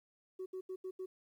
sine tone bursts at uneven times, 373.8 Hz, F#4, 18 cents sharp, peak -38 dBFS, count 5, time 0.39-0.46 / 0.53-0.61 / 0.69-0.76 / 0.84-0.91 / 0.99-1.06 s, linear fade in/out 10 ms, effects tanh soft clip ceiling -37 dBFS + 12-bit

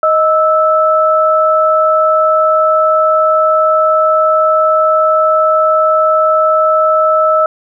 sine tone pair together, 626 / 1312.7 Hz, D#5 / E6, +10 / -8 cents, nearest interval octave + minor second, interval 1282 cents, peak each -10 dBFS, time 0.03-7.46 s, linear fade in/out 2 ms, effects none

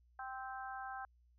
harmonic tone, 261 Hz, C4, 4 cents flat, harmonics 3 / 4 / 5 / 6, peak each -45 / -51 / -50 / -49 dBFS, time 0.19-1.05 s, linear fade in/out 2 ms, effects added 60 Hz sine -66 dBFS peak until 1.38 s

